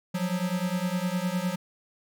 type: beating tone pair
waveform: square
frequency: 176.2 / 186 Hz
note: F3 / F#3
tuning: +16 / +9 cents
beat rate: 9.8 Hz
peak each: -30 dBFS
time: 0.14-1.56 s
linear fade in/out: 10 ms
effects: none